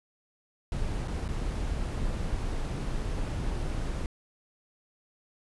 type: noise with dropouts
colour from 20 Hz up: brown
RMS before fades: -31 dBFS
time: 0.72-4.06 s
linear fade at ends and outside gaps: 1 ms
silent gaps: 1.076-1.081 / 1.28-1.288 s
effects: resampled to 24000 Hz